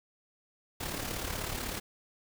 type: noise with amplitude modulation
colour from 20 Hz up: pink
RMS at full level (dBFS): -34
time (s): 0.8-1.8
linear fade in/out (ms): 10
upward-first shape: sine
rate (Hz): 36.1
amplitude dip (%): 55
effects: none